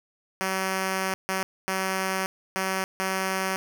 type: tone bursts at uneven times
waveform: 5% pulse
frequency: 190 Hz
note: F#3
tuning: 46 cents sharp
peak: -14 dBFS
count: 5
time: 0.41-1.14 / 1.29-1.43 / 1.68-2.26 / 2.56-2.84 / 3-3.56 s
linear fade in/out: 0 ms
effects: none